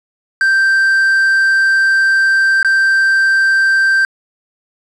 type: tone with dropouts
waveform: triangle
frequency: 1568 Hz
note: G6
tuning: in tune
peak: -7 dBFS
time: 0.41-4.05 s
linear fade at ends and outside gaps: 1 ms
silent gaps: 2.629-2.647 s
effects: resampled to 24000 Hz + 7-bit